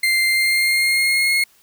35% pulse tone with pitch glide, 2093 to 2157 Hz, C7 to C#7, 0 to -48 cents, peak -13 dBFS, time 0.03-1.44 s, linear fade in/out 5 ms, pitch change +52 cents, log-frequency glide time 0.26-1.33 s, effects white hiss -55 dBFS RMS until 1.62 s

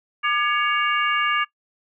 harmonic tone with a mistuned harmonic, 560 Hz, C#5, 18 cents sharp, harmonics 2 / 3 / 4 / 5, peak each -22 / -24 / -25 / -26 dBFS, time 0.23-1.45 s, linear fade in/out 20 ms, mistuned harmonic 2, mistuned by +120 cents, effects noise-tail reverb RT60 0.1 s tail -21 dB re dry

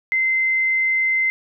sine tone, 2071 Hz, C7, 18 cents flat, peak -16 dBFS, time 0.12-1.3 s, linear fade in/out 0 ms, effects none

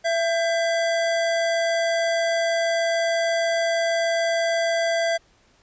square tone pair together, 669 / 1589.8 Hz, E5 / G6, +25 / +24 cents, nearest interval octave + minor third, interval 1499 cents, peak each -21 / -30 dBFS, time 0.04-5.18 s, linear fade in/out 20 ms, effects pink hiss -59 dBFS RMS until 5.62 s + resampled to 16000 Hz

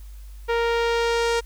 sawtooth tone with low-pass filter sweep, 466.2 Hz, A#4, in tune, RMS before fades -22 dBFS, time 0.48-1.41 s, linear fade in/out 20 ms, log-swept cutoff 2600 to 7600 Hz, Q 0.84, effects added 50 Hz sine -37 dBFS peak until 1.45 s + white hiss -56 dBFS RMS until 1.45 s

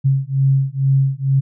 sine beating tone pair, 134.6 / 136.8 Hz, C3 / C#3, +49 / -23 cents, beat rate 2.2 Hz, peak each -16 dBFS, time 0.04-1.41 s, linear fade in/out 20 ms, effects none

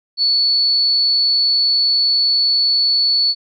sine tone, 4435 Hz, C#8, in tune, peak -12 dBFS, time 0.17-3.35 s, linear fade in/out 50 ms, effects none

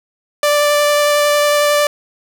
sawtooth tone with vibrato, 587.3 Hz, D5, in tune, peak -7 dBFS, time 0.43-1.87 s, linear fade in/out 2 ms, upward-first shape sine, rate 11 Hz, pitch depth 8 cents each way, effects none

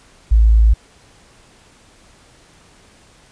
sine tone, 54.9 Hz, A1, 3 cents flat, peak -7 dBFS, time 0.31-0.74 s, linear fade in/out 10 ms, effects pink hiss -49 dBFS RMS until 3.31 s + resampled to 22050 Hz

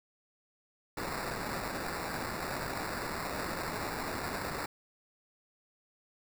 white noise with sample-and-hold, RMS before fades -37 dBFS, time 0.97-4.66 s, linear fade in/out 5 ms, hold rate 3150 Hz, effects none

